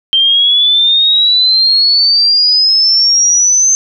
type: exponential sweep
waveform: sine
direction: up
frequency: 3136 to 6280 Hz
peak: -6 dBFS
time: 0.13-3.75 s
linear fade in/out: 0 ms
effects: none